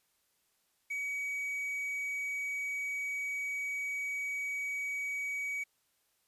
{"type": "tone with quantisation", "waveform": "triangle", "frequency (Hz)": 2265, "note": "C#7", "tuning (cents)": 37, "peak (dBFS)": -32, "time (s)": [0.9, 5.64], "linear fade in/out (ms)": 10, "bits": 10, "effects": ["white hiss -75 dBFS RMS until 6.27 s", "resampled to 32000 Hz"]}